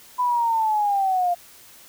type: linear sweep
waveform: sine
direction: down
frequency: 1001 to 693 Hz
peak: -18 dBFS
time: 0.18-1.35 s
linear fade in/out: 20 ms
effects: white hiss -48 dBFS RMS until 1.88 s